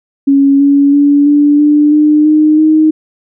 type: tone with pitch steps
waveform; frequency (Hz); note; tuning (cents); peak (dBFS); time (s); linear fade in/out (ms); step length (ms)
sine; 277.2 / 281.9 / 286.6 / 291.5 / 296.4 / 301.4 / 306.5 / 311.7; C#4 / C#4 / D4 / D4 / D4 / D4 / D#4 / D#4; 0 / +29 / -42 / -13 / +16 / +45 / -26 / +3; -4; 0.27-2.91; 10; 330
effects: none